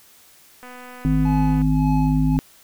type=click train; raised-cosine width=0.5 ms; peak=-26 dBFS; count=247; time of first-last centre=0.63-1.618 s; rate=249 Hz
type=harmonic tone; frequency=51.91 Hz; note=G#1; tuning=in tune; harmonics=1 / 3 / 5; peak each=-22 / -19 / -19 dBFS; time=1.05-2.39 s; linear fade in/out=0 ms
type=tone with tremolo; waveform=triangle; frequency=850 Hz; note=G#5; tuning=40 cents sharp; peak=-23 dBFS; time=1.25-2.37 s; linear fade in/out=5 ms; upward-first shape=sine; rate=1.8 Hz; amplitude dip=85%
effects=white hiss -51 dBFS RMS until 2.63 s